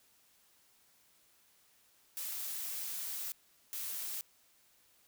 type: noise bursts at uneven times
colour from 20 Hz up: blue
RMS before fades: -40 dBFS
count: 2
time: 2.17-3.32 / 3.73-4.21 s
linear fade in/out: 0 ms
effects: white hiss -68 dBFS RMS until 5.07 s